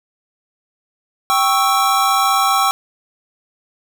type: chord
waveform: square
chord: C# diminished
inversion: second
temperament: equal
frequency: 784 / 1108.7 / 1318.5 Hz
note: G5 / C#6 / E6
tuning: 0 / 0 / 0 cents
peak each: -18 dBFS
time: 1.3-2.71 s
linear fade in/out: 0 ms
effects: none